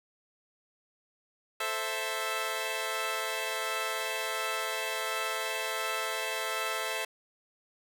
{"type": "chord", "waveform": "10% pulse", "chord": "A minor", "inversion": "none", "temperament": "equal", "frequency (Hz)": [440, 523.3, 659.3], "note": ["A4", "C5", "E5"], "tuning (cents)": [0, 0, 0], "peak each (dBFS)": [-28, -28, -26], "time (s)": [1.6, 7.05], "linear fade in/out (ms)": 5, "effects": []}